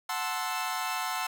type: chord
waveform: sawtooth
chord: F# half-diminished seventh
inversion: none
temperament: equal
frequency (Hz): 740 / 880 / 1046.5 / 1318.5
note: F#5 / A5 / C6 / E6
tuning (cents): 0 / 0 / 0 / 0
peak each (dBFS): -32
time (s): 0.09-1.27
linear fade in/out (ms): 5
effects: none